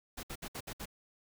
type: noise bursts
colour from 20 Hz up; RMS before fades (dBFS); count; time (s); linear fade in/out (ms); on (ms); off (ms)
pink; -42; 6; 0.17-0.857; 10; 62; 63
effects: none

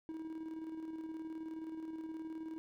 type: tone with tremolo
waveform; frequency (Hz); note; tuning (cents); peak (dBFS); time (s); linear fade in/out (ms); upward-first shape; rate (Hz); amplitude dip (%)
triangle; 320; D#4; +49; -38; 0.09-2.58; 0; square; 19; 40
effects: none

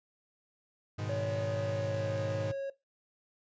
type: chord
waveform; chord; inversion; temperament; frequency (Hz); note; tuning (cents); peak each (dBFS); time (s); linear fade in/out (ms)
45% pulse; G# minor; none; equal; 103.83 / 123.47 / 155.56; G#2 / B2 / D#3; 0 / 0 / 0; -36 / -41 / -42; 0.98-2.52; 10
type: tone with pitch glide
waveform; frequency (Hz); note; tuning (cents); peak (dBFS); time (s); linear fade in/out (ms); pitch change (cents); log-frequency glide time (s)
triangle; 564 to 548.3; C#5 to C#5; +30 to -19; -31; 1.09-2.7; 5; -49; 1.52-2.25
effects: noise-tail reverb RT60 0.2 s tail -18 dB re dry + resampled to 16000 Hz

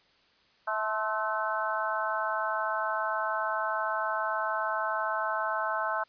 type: harmonic tone with a mistuned harmonic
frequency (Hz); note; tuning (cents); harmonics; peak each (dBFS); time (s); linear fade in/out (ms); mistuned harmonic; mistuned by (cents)
217.5; A3; -20; 3 / 4 / 5 / 6 / 7; -34 / -34 / -34 / -34 / -34; 0.67-6.04; 10; 5; -43
effects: white hiss -64 dBFS RMS until 6.08 s + resampled to 11025 Hz

